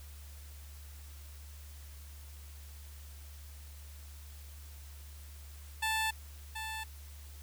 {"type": "tone with echo", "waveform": "15% pulse", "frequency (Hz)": 880, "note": "A5", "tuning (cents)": 0, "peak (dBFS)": -24, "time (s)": [5.82, 6.11], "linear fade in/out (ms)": 10, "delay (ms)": 730, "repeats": 1, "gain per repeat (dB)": -8, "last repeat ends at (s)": 6.84, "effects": ["added 72 Hz sine -47 dBFS peak until 7.42 s", "white hiss -57 dBFS RMS until 7.42 s"]}